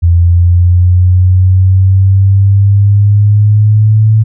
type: exponential sweep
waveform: sine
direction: up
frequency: 85 to 110 Hz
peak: -3 dBFS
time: 0.02-4.24 s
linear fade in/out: 20 ms
effects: none